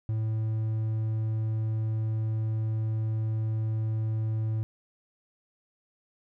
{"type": "tone", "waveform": "triangle", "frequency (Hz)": 110, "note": "A2", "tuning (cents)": 0, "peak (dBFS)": -24, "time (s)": [0.09, 4.63], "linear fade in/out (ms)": 0, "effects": []}